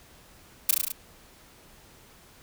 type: noise with echo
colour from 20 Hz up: blue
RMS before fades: -19 dBFS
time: 0.69-0.71 s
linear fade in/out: 5 ms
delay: 35 ms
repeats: 6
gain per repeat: -2 dB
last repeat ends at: 0.92 s
effects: pink hiss -54 dBFS RMS until 2.42 s